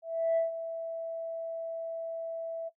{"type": "tone with ADSR envelope", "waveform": "sine", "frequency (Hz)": 659.3, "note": "E5", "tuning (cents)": 0, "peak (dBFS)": -21, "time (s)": [0.02, 2.7], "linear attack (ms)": 350, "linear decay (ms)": 140, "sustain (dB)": -12, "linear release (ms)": 24, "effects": ["noise-tail reverb RT60 0.1 s tail -20 dB re dry", "tanh soft clip ceiling -21 dBFS"]}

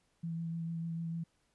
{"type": "tone with vibrato", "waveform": "sine", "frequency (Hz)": 165.9, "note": "E3", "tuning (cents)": 11, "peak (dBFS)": -35, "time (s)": [0.23, 1.24], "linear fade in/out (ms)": 10, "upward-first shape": "sine", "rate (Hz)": 6.7, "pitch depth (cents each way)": 16, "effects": ["pink hiss -75 dBFS RMS until 1.54 s", "resampled to 24000 Hz"]}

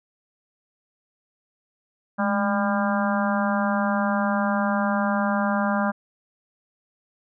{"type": "harmonic tone with a mistuned harmonic", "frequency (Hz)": 200, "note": "G3", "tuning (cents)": 35, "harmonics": [1, 3, 4, 5, 6, 7, 8], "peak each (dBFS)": [-23, -28, -29, -30, -31, -31, -32], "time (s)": [2.18, 5.92], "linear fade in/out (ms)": 20, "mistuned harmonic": 1, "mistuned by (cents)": 71, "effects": []}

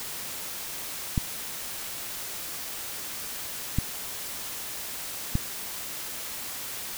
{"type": "clicks", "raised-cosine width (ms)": 5, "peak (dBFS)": -11, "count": 3, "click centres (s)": [1.178, 3.786, 5.354], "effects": ["white hiss -36 dBFS RMS until 6.97 s"]}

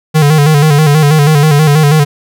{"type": "tone with vibrato", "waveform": "square", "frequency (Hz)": 150, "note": "D3", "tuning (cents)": 37, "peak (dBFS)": -5, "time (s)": [0.14, 2.05], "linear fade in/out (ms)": 20, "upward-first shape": "square", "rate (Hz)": 6.2, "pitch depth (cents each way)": 68, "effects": []}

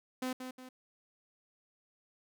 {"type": "tone with echo", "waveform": "sawtooth", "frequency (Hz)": 255.9, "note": "C4", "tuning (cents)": -38, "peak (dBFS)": -30, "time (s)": [0.22, 0.33], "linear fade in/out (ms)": 5, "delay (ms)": 180, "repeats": 2, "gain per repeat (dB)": -7, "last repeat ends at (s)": 0.69, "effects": []}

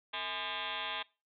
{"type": "tone with frequency modulation", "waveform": "sine", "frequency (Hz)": 2172, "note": "C#7", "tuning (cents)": -36, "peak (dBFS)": -35, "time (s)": [0.13, 1.03], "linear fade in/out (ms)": 10, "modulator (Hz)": 191, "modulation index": 7.7, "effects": ["noise-tail reverb RT60 0.3 s tail -23 dB re dry"]}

